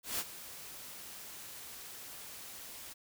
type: noise with ADSR envelope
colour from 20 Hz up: white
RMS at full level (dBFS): -34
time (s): 0.03-2.94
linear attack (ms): 160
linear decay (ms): 44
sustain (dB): -14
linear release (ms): 18
effects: none